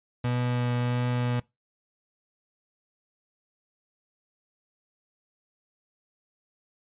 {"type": "tone with vibrato", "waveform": "35% pulse", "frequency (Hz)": 122.5, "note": "B2", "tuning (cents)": -14, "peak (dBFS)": -23, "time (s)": [0.24, 1.4], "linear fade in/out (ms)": 5, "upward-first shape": "triangle", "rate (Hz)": 1.5, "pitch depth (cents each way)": 11, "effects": ["noise-tail reverb RT60 0.2 s tail -22 dB re dry", "resampled to 8000 Hz"]}